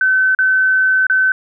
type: tone with dropouts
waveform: sine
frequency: 1525 Hz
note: G6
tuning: 48 cents flat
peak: -10 dBFS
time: 0.01-1.32 s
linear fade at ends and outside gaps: 2 ms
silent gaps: 0.349-0.388 / 1.068-1.098 s
effects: none